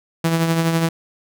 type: tone with tremolo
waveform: sawtooth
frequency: 164.81 Hz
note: E3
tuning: in tune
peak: -10 dBFS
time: 0.24-0.89 s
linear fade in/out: 5 ms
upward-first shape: triangle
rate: 12 Hz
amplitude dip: 50%
effects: none